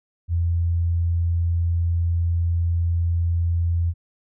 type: tone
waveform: sine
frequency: 85 Hz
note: F2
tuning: 46 cents flat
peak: -18 dBFS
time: 0.28-3.94 s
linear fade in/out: 50 ms
effects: none